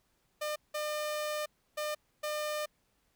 sawtooth tone bursts at uneven times, 603 Hz, D5, 46 cents sharp, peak -29 dBFS, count 4, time 0.41-0.56 / 0.74-1.46 / 1.77-1.95 / 2.23-2.66 s, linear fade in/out 10 ms, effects pink hiss -74 dBFS RMS until 3.15 s

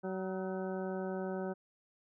harmonic tone with a mistuned harmonic, 188.4 Hz, F#3, 32 cents sharp, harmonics 1 / 2 / 3 / 4 / 5 / 7 / 8, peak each -39 / -39 / -42 / -46 / -51 / -53 / -51 dBFS, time 0.03-1.54 s, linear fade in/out 20 ms, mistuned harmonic 7, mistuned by -53 cents, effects none

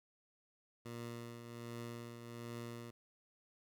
15% pulse tone with tremolo, 118 Hz, A#2, 22 cents sharp, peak -37 dBFS, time 0.85-2.91 s, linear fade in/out 10 ms, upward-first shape triangle, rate 1.3 Hz, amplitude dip 55%, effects none

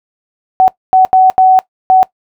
sine tone bursts at uneven times, 751 Hz, F#5, 26 cents sharp, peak -3 dBFS, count 5, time 0.6-0.68 / 0.93-1.05 / 1.13-1.3 / 1.38-1.59 / 1.9-2.03 s, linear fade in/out 0 ms, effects noise-tail reverb RT60 0.1 s tail -20 dB re dry

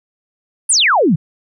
sine exponential sweep, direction down, 10530 to 136.6 Hz, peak -9 dBFS, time 0.69-1.16 s, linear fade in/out 10 ms, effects none

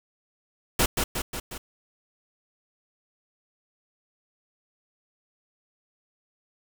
pink noise with echo, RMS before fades -21 dBFS, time 0.79-0.86 s, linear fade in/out 5 ms, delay 180 ms, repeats 4, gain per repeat -4 dB, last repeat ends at 1.58 s, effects none

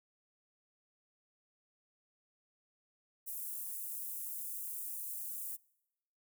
white high-pass noise, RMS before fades -42 dBFS, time 3.26-5.57 s, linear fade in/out 20 ms, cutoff 9300 Hz, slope 24 dB/octave, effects noise-tail reverb RT60 0.9 s tail -25 dB re dry

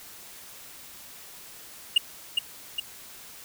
triangle tone with echo, 2845 Hz, F7, 31 cents sharp, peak -13 dBFS, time 1.96-1.98 s, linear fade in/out 5 ms, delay 410 ms, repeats 2, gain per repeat -5 dB, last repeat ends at 2.8 s, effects white hiss -46 dBFS RMS until 3.44 s

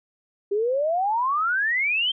sine exponential sweep, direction up, 392 to 3195 Hz, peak -20 dBFS, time 0.51-2.12 s, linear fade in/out 10 ms, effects none

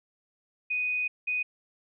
sine tone bursts at uneven times, 2489 Hz, D#7, in tune, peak -26 dBFS, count 2, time 0.7-1.08 / 1.27-1.43 s, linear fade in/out 10 ms, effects none

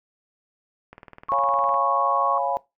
click train, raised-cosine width 0.5 ms, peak -26 dBFS, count 17, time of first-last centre 0.93-1.742 s, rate 19.7 Hz
sine tone, 1100 Hz, C#6, 14 cents flat, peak -22 dBFS, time 1.29-2.38 s, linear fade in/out 2 ms
sine chord, C# dominant seventh, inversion none, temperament equal, 554.4 / 698.5 / 830.6 / 987.8 Hz, C#5 / E#5 / G#5 / B5, 0 / 0 / 0 / 0 cents, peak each -27 / -27 / -26 / -28 dBFS, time 1.32-2.57 s, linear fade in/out 0 ms
effects noise-tail reverb RT60 0.2 s tail -19 dB re dry

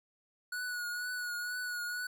square tone with vibrato, 1463 Hz, F#6, 20 cents flat, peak -36 dBFS, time 0.52-2.07 s, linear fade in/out 5 ms, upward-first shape triangle, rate 2.1 Hz, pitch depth 36 cents each way, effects none

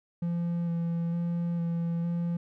triangle tone with vibrato, 170 Hz, F3, 46 cents flat, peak -25 dBFS, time 0.22-2.37 s, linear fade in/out 5 ms, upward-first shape square, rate 1.1 Hz, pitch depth 13 cents each way, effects none

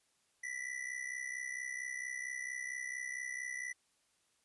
square ring-modulated tone, 1975.5 Hz, B6, in tune, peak -37 dBFS, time 0.43-3.73 s, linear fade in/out 10 ms, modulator 32.2 Hz, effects white hiss -75 dBFS RMS until 4.44 s + resampled to 24000 Hz

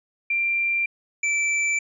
sine / square tone pair in turn, 2370 / 2328 Hz, D7 / D7, +15 / -16 cents, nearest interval unison, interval 31 cents, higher first, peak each -20 / -21 dBFS, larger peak first, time 0.3-0.86 / 1.23-1.79 s, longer neither, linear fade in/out 5 ms, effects resampled to 22050 Hz

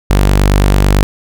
sawtooth tone, 49 Hz, G1, in tune, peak -3 dBFS, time 0.1-1.03 s, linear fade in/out 0 ms, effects none

